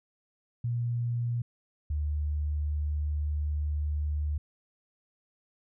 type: tone pair in turn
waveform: sine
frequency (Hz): 119.2 / 74.56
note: A#2 / D2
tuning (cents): +39 / +27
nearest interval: minor sixth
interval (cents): 812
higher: first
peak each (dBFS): -27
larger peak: neither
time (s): 0.64-1.42 / 1.9-4.38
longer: second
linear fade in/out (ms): 5
effects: none